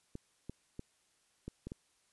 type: clicks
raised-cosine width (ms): 3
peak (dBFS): -29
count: 6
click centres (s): 0.154 / 0.496 / 0.794 / 1.48 / 1.67 / 1.719
effects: white hiss -73 dBFS RMS until 2.12 s + resampled to 24000 Hz